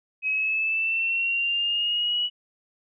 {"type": "linear sweep", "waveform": "sine", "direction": "up", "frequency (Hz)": [2538, 2942], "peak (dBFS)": -22, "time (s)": [0.22, 2.3], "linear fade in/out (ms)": 50, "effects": []}